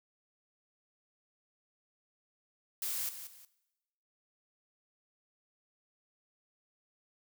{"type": "noise with echo", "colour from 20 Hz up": "blue", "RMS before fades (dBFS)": -36, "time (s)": [2.82, 3.09], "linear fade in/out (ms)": 2, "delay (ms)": 180, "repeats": 2, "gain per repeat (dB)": -10, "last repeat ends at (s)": 3.45, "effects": ["noise-tail reverb RT60 1.0 s tail -19 dB re dry"]}